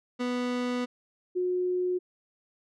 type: tone pair in turn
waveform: 30% pulse / sine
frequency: 246.9 / 362.4 Hz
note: B3 / F#4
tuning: 0 / -36 cents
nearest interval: perfect fifth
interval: 664 cents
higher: second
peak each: -25 dBFS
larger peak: neither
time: 0.19-0.86 / 1.35-1.99 s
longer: first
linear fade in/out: 20 ms
effects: low-pass 5000 Hz 12 dB/octave